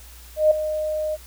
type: tone with ADSR envelope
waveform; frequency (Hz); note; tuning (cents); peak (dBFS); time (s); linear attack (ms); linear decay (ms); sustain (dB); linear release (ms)
sine; 616; D#5; -17; -10; 0.36-1.17; 150; 6; -12; 32
effects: added 60 Hz sine -43 dBFS peak until 1.26 s + white hiss -47 dBFS RMS until 1.26 s